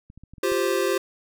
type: clicks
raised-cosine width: 5 ms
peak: -32 dBFS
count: 6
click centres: 0.101 / 0.176 / 0.236 / 0.336 / 0.382 / 0.519 s
type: chord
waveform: square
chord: F suspended second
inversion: none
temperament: equal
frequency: 349.2 / 392 / 523.3 Hz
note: F4 / G4 / C5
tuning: 0 / 0 / 0 cents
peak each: -27 / -25 / -27 dBFS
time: 0.43-0.98 s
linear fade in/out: 5 ms
effects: none